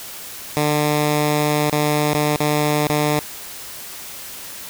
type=tone with dropouts; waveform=10% pulse; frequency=149.3 Hz; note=D3; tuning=29 cents sharp; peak=-8 dBFS; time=0.57-3.19 s; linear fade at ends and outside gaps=0 ms; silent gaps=1.697-1.726 / 2.135-2.145 / 2.359-2.403 / 2.87-2.895 s; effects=white hiss -34 dBFS RMS until 4.69 s